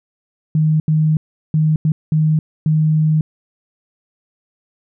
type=tone bursts at uneven times; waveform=sine; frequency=155.56 Hz; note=D#3; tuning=in tune; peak=-11 dBFS; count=6; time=0.55-0.8 / 0.88-1.17 / 1.54-1.76 / 1.85-1.92 / 2.12-2.39 / 2.66-3.21 s; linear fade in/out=2 ms; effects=none